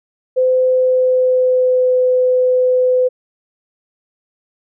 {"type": "tone with pitch glide", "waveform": "sine", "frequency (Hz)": [512, 505.8], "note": ["C5", "B4"], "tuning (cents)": [-38, 41], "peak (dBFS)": -10, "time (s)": [0.36, 3.09], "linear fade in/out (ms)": 20, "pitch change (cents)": -21, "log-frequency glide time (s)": [0.65, 1.98], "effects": []}